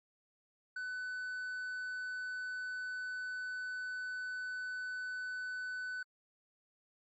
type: tone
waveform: triangle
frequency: 1500 Hz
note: F#6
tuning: 23 cents sharp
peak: -36 dBFS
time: 0.76-6.03 s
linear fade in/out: 5 ms
effects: MP3 32 kbps